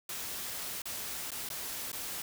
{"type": "noise with dropouts", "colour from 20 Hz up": "white", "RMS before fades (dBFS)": -39, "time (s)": [0.09, 2.22], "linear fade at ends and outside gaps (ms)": 2, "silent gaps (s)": [[0.819, 0.855], [1.306, 1.317], [1.489, 1.501], [1.918, 1.929]], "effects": []}